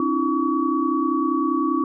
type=tone cluster; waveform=sine; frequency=268.2 / 303.1 / 333.4 / 1133 Hz; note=C4 / D#4 / E4 / C#6; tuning=+43 / -45 / +20 / +37 cents; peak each=-24 dBFS; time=0-1.84 s; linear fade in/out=2 ms; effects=none